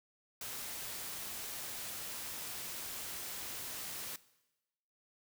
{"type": "noise", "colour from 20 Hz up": "white", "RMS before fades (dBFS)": -43, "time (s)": [0.41, 4.16], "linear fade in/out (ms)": 2, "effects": ["noise-tail reverb RT60 1.0 s tail -19 dB re dry"]}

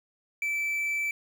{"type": "tone with quantisation", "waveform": "triangle", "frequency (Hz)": 2321, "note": "D7", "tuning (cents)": -21, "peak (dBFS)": -25, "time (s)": [0.42, 1.11], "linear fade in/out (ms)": 2, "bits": 8, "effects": []}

